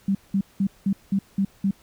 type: tone bursts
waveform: sine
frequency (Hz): 196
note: G3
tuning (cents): 0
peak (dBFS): -18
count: 7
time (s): 0.08-1.71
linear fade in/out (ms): 5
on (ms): 70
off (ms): 190
effects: pink hiss -56 dBFS RMS until 1.82 s